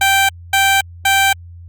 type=tone bursts; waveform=15% pulse; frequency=782 Hz; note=G5; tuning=4 cents flat; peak=-4 dBFS; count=3; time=0.01-1.33 s; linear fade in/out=5 ms; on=280 ms; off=240 ms; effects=added 86 Hz sine -33 dBFS peak until 1.68 s + Opus 48 kbps